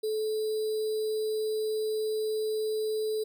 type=tone with sample-and-hold; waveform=sine; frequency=433.3 Hz; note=A4; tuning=27 cents flat; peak=-27 dBFS; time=0.03-3.24 s; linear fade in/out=10 ms; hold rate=4410 Hz; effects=none